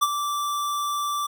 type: tone with ADSR envelope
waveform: square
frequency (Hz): 1168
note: D6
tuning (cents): -10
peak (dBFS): -16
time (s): 0.01-1.27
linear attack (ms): 18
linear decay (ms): 37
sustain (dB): -9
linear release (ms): 12
effects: none